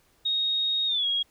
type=tone with pitch glide; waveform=sine; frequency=3740 to 3294 Hz; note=A#7 to G#7; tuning=+5 to -15 cents; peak=-23 dBFS; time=0.25-1.23 s; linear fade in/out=10 ms; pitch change=-220 cents; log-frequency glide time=0.87-1.06 s; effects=pink hiss -64 dBFS RMS until 1.3 s